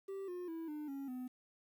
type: tone with pitch steps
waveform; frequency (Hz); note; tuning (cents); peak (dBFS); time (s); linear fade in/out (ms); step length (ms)
triangle; 389.6 / 357.3 / 327.6 / 300.4 / 275.5 / 252.6; G4 / F4 / E4 / D4 / C#4 / B3; -11 / +40 / -11 / +39 / -11 / +39; -39; 0.08-1.28; 10; 200
effects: 11-bit